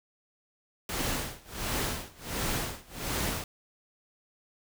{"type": "noise with tremolo", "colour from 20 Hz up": "pink", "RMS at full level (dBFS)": -30, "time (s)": [0.89, 3.44], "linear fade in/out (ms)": 2, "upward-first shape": "sine", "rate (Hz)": 1.4, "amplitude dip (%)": 95, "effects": []}